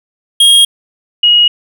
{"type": "tone pair in turn", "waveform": ["square", "sine"], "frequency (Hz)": [3258, 2891], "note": ["G#7", "F#7"], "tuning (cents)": [-34, -41], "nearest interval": "major second", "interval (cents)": 207, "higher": "first", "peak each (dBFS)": -4, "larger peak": "neither", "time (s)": [[0.4, 0.65], [1.23, 1.48]], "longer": "neither", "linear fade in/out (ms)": 5, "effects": []}